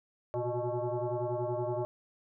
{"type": "tone with frequency modulation", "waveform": "sine", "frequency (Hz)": 127.3, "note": "C3", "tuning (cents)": -47, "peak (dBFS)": -30, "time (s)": [0.34, 1.85], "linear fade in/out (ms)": 0, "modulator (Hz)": 244, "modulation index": 2.9, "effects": []}